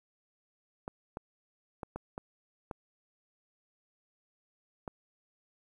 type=clicks; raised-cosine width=1 ms; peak=-24 dBFS; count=7; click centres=0.879 / 1.171 / 1.832 / 1.96 / 2.179 / 2.712 / 4.878 s; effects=10-bit